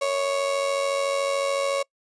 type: tone with amplitude modulation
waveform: 35% pulse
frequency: 554.4 Hz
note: C#5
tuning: in tune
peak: -18 dBFS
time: 0.01-1.83 s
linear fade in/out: 10 ms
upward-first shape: sine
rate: 93.8 Hz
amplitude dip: 55%
effects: noise-tail reverb RT60 0.1 s tail -25 dB re dry + resampled to 22050 Hz